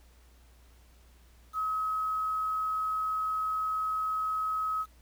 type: tone with quantisation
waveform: sine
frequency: 1277 Hz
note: D#6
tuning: 45 cents sharp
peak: -28 dBFS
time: 1.53-4.86 s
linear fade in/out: 50 ms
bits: 9
effects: added 60 Hz sine -56 dBFS peak until 5.01 s + pink hiss -64 dBFS RMS until 5.01 s